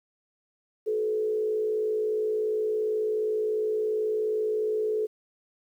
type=tone with frequency modulation; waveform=sine; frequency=431 Hz; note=A4; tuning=36 cents flat; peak=-24 dBFS; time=0.86-5.07 s; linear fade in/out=20 ms; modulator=57.2 Hz; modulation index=0.48; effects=10-bit